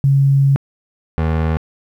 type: tone pair in turn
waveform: sine / 25% pulse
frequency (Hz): 138 / 80.15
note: C#3 / E2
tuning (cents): -7 / -48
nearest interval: major sixth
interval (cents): 941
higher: first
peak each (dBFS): -9 / -11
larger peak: first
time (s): 0.04-0.56 / 1.18-1.57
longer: first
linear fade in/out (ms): 0
effects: low-pass 2000 Hz 12 dB/octave + 8-bit